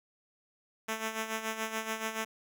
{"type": "tone with tremolo", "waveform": "5% pulse", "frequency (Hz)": 221.1, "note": "A3", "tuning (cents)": 9, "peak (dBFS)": -20, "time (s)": [0.88, 2.25], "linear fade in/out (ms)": 10, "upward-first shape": "sine", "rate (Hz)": 7, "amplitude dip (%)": 65, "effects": []}